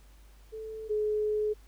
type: tone pair in turn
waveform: sine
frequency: 438.9 / 424.4 Hz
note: A4 / G#4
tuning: -4 / +38 cents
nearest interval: minor second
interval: 58 cents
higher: first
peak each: -37 / -26 dBFS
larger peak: second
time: 0.52-0.89 / 0.89-1.54 s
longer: second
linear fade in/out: 20 ms
effects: added 50 Hz sine -52 dBFS peak until 1.67 s + pink hiss -63 dBFS RMS until 1.67 s